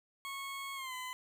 20% pulse tone with pitch glide, 1098 to 1012.7 Hz, C#6 to B5, -17 to +43 cents, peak -35 dBFS, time 0.25-1.13 s, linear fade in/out 0 ms, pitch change -140 cents, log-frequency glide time 0.75-0.94 s, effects 11-bit

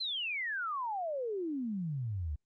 sine exponential sweep, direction down, 4215 to 69.3 Hz, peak -33 dBFS, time 0-2.36 s, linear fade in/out 10 ms, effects Opus 32 kbps

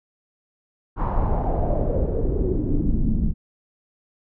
brown noise with low-pass filter sweep, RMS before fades -21 dBFS, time 0.96-3.34 s, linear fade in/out 50 ms, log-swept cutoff 1100 to 200 Hz, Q 3.9, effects none

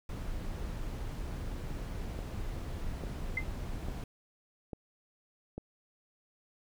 brown noise, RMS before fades -38 dBFS, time 0.09-4.04 s, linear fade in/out 2 ms
click train, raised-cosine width 2 ms, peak -26 dBFS, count 5, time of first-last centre 2.19-5.58 s, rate 1.18 Hz
sine tone with exponential decay, 2070 Hz, C7, 19 cents flat, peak -26 dBFS, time 3.37-3.45 s, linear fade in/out 5 ms, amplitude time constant 16 ms
effects none

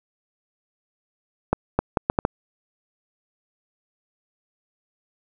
accelerating click train, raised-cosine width 1 ms, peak -4 dBFS, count 6, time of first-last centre 1.53-2.251 s, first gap 260 ms, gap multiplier 0.7, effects none

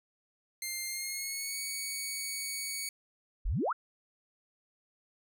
10% pulse tone with pitch glide, 2100 to 2238 Hz, C7 to C#7, +6 to +16 cents, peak -26 dBFS, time 0.62-2.89 s, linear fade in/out 2 ms, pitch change +110 cents, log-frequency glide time 0.85-1.58 s
sine exponential sweep, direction up, 30.58 to 1543 Hz, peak -28 dBFS, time 3.45-3.73 s, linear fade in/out 10 ms
effects none

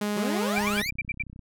sawtooth tone with pitch glide, 207.7 to 206.1 Hz, G#3 to G#3, 0 to -13 cents, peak -22 dBFS, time 0.01-0.82 s, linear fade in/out 5 ms, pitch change -13 cents, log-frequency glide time 0.35-0.5 s
25% pulse exponential sweep, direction up, 174.61 to 2487 Hz, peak -25 dBFS, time 0.16-0.9 s, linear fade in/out 10 ms
sine tone bursts, 2349 Hz, D7, in tune, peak -25 dBFS, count 7, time 0.56-1.226 s, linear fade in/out 5 ms, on 30 ms, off 76 ms
click train, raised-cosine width 5 ms, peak -31 dBFS, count 27, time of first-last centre 0.58-1.393 s, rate 32 Hz
effects none

